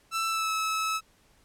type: tone with pitch glide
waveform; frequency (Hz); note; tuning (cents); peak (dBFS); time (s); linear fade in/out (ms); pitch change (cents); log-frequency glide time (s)
sawtooth; 1329 to 1298.6; E6 to E6; +14 to -26; -23; 0.11-1.01; 50; -40; 0.28-0.51
effects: pink hiss -63 dBFS RMS until 1.44 s + low-pass 12000 Hz 12 dB/octave